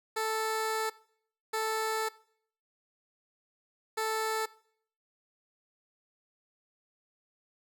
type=tone bursts at uneven times; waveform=15% pulse; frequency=440 Hz; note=A4; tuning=in tune; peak=-23 dBFS; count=3; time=0.16-0.9 / 1.53-2.09 / 3.97-4.46 s; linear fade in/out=10 ms; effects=noise-tail reverb RT60 0.6 s tail -21 dB re dry